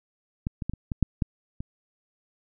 clicks, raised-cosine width 5 ms, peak -15 / -19 / -16 / -22 / -17 / -7 / -11 / -21 dBFS, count 8, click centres 0.469 / 0.622 / 0.696 / 0.736 / 0.918 / 1.027 / 1.222 / 1.605 s, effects none

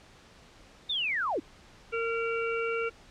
sine linear sweep, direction down, 3723 to 239.8 Hz, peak -27 dBFS, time 0.89-1.4 s, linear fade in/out 10 ms
harmonic tone, 459.5 Hz, A#4, 25 cents flat, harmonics 1 / 3 / 5 / 6, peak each -30 / -34 / -37 / -39 dBFS, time 1.92-2.9 s, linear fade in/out 20 ms
effects pink hiss -55 dBFS RMS until 3.1 s + low-pass 6000 Hz 12 dB/octave

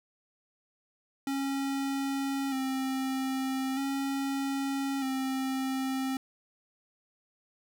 square tone with vibrato, 269.2 Hz, C4, 49 cents sharp, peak -30 dBFS, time 1.27-6.17 s, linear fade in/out 2 ms, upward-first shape square, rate 0.4 Hz, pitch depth 30 cents each way, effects none

